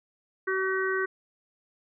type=harmonic tone; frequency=380 Hz; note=F#4; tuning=46 cents sharp; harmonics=1 / 3 / 4 / 5; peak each=-28 / -34 / -30 / -33 dBFS; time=0.47-1.06 s; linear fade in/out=10 ms; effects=none